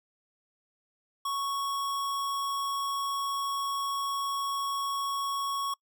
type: tone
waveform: square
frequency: 1108.7 Hz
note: C#6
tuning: in tune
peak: -30 dBFS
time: 1.25-5.74 s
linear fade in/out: 5 ms
effects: noise-tail reverb RT60 0.1 s tail -26 dB re dry